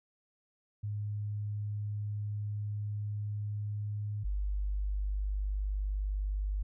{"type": "tone pair in turn", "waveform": "sine", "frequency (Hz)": [104.1, 49.86], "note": ["G#2", "G1"], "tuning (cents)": [5, 30], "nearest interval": "octave + minor second", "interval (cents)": 1275, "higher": "first", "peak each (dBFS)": [-33, -30], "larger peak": "second", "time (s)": [[0.83, 4.24], [4.24, 6.63]], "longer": "first", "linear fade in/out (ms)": 10, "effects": []}